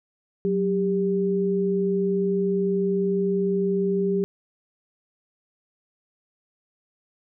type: tone pair together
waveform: sine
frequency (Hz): 185.6 / 396.9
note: F#3 / G4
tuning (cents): +6 / +22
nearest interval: octave + minor second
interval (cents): 1316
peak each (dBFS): -24 / -22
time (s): 0.45-4.24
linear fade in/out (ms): 0
effects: none